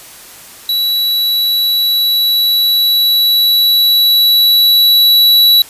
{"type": "tone with level ramp", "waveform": "square", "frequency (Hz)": 3927, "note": "B7", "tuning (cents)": -11, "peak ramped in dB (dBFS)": [-12, -5], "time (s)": [0.69, 5.62], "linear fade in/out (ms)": 2, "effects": ["white hiss -35 dBFS RMS until 5.69 s", "resampled to 32000 Hz"]}